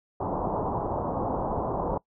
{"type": "low-pass noise", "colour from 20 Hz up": "white", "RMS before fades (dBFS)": -29, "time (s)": [0.2, 1.98], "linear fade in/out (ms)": 5, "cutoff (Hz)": 1000, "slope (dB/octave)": 48, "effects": ["noise-tail reverb RT60 0.1 s tail -22 dB re dry"]}